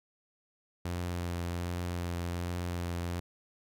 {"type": "tone with vibrato", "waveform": "sawtooth", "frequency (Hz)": 87.31, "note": "F2", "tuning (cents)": 0, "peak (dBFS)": -29, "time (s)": [0.85, 3.2], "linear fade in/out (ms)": 5, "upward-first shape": "triangle", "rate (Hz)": 1.3, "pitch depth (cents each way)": 19, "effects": []}